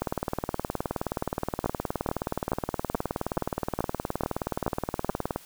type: two click trains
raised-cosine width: 1 ms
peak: -11 / -13 dBFS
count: 9 / 103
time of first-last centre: 1.66-5.093 / 0.02-5.36 s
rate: 2.33 / 19.1 Hz
effects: white hiss -51 dBFS RMS until 5.45 s